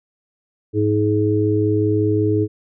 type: harmonic tone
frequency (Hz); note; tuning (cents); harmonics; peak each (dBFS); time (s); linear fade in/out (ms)
105.4; G#2; +26; 1 / 3 / 4; -19 / -19 / -19; 0.73-2.48; 50
effects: none